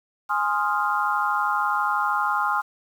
sine chord, F minor seventh, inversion first, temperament equal, 830.6 / 1046.5 / 1244.5 / 1396.9 Hz, Ab5 / C6 / Eb6 / F6, 0 / 0 / 0 / 0 cents, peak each -26 dBFS, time 0.29-2.62 s, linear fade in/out 20 ms, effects 8-bit

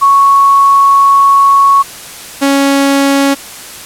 sine / sawtooth tone pair in turn, 1108.7 / 277.2 Hz, C#6 / C#4, 0 / 0 cents, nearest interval 2 octaves, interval 2400 cents, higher first, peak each -3 dBFS, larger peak neither, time 0.01-1.83 / 2.41-3.35 s, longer first, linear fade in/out 20 ms, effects white hiss -28 dBFS RMS until 3.85 s + low-pass 12000 Hz 12 dB/octave

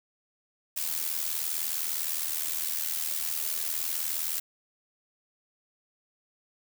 blue noise with amplitude modulation, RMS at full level -28 dBFS, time 0.76-4.4 s, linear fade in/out 10 ms, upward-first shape sine, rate 79.6 Hz, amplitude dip 70%, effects none

